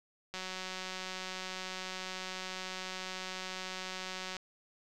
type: click train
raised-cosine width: 0.2 ms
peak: -23 dBFS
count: 750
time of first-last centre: 0.34-4.367 s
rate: 186 Hz
effects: none